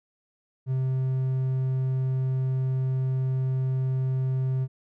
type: tone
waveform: triangle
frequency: 130.81 Hz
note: C3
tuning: in tune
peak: -21 dBFS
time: 0.66-4.68 s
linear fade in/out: 50 ms
effects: none